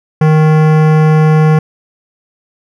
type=tone with hard clipping; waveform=sine; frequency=155.56 Hz; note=D#3; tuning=in tune; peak=-7 dBFS; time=0.21-1.59 s; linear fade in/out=5 ms; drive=18 dB; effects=none